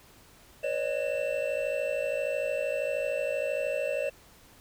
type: tone cluster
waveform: triangle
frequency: 494.4 / 556 / 609 / 2675 Hz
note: B4 / C#5 / D#5 / E7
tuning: +2 / +5 / -37 / +25 cents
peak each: -34 / -29 / -30 / -36 dBFS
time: 0.63-4.1 s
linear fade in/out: 10 ms
effects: pink hiss -56 dBFS RMS until 4.6 s